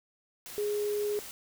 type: tone in noise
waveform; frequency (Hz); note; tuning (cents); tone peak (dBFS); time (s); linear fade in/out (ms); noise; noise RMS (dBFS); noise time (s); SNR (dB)
sine; 415.3; G#4; 0; -28; 0.58-1.19; 0; white; -44; 0.46-1.31; +13
effects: none